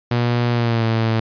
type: tone with pitch glide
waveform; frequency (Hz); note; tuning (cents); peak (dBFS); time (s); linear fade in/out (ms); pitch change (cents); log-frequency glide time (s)
sawtooth; 120.2 to 112.8; B2 to A2; -46 to +44; -12; 0.11-1.2; 5; -110; 0.52-0.87
effects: resampled to 11025 Hz